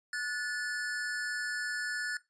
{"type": "tone pair together", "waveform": "square", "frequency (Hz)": [1463, 1739.8], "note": ["F#6", "A6"], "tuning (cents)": [-20, -20], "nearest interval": "minor third", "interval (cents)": 300, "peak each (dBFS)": [-38, -36], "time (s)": [0.13, 2.17], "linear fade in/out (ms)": 2, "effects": ["noise-tail reverb RT60 0.2 s tail -17 dB re dry", "resampled to 22050 Hz"]}